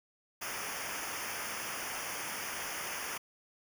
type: noise with comb filter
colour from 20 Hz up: pink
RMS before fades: -39 dBFS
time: 0.41-3.18 s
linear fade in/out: 10 ms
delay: 0.25 ms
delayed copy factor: -0.95
effects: none